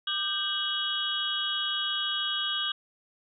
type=tone cluster; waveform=sine; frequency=1203 / 1567 / 2940 / 3323 / 3738 Hz; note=D6 / G6 / F#7 / G#7 / A#7; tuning=+41 / -1 / -12 / 0 / +4 cents; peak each=-37 / -36 / -33 / -30 / -38 dBFS; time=0.07-2.72 s; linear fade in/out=5 ms; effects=none